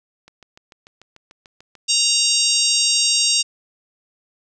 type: click train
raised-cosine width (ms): 0.2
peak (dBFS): -27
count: 11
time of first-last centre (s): 0.28-1.753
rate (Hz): 6.79
type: harmonic tone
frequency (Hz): 932.3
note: A#5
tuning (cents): 0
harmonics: 3 / 4 / 5 / 6 / 7 / 8 / 9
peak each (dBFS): -23 / -23 / -21 / -21 / -24 / -25 / -24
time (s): 1.88-3.43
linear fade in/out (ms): 20
effects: none